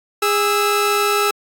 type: tone pair together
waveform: sawtooth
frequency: 410 / 1312 Hz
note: G#4 / E6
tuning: -22 / -9 cents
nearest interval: octave + minor sixth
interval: 2013 cents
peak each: -14 dBFS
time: 0.22-1.31 s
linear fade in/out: 5 ms
effects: AAC 64 kbps